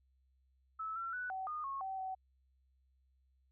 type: tone with pitch steps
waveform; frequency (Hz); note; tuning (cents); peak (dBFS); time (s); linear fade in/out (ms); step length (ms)
sine; 1304 / 1354 / 1485 / 759 / 1225 / 1092 / 767 / 757; E6 / E6 / F#6 / F#5 / D#6 / C#6 / G5 / F#5; -19 / +46 / +6 / +44 / -27 / -26 / -38 / +39; -38; 0.79-2.15; 10; 170
effects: added 65 Hz sine -70 dBFS peak until 3.51 s